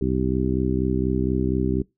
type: harmonic tone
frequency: 64.2 Hz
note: C2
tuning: 32 cents flat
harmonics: 1 / 2 / 3 / 4 / 5 / 6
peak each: -27 / -27 / -27 / -27 / -27 / -27 dBFS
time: 0.01-1.82 s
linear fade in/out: 5 ms
effects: noise-tail reverb RT60 0.2 s tail -23 dB re dry